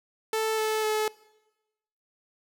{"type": "tone with pitch steps", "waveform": "sawtooth", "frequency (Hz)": [440, 435.2, 430.4], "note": ["A4", "A4", "A4"], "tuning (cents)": [0, -19, -38], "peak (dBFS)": -21, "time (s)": [0.33, 1.08], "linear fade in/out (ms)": 2, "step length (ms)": 250, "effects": ["noise-tail reverb RT60 1.0 s tail -21 dB re dry"]}